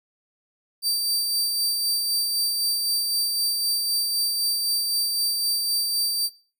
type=tone with tremolo; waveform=sawtooth; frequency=4656 Hz; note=D8; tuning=16 cents flat; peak=-17 dBFS; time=0.82-6.3 s; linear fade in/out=50 ms; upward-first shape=sine; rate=3.9 Hz; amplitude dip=30%; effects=noise-tail reverb RT60 0.4 s tail -22 dB re dry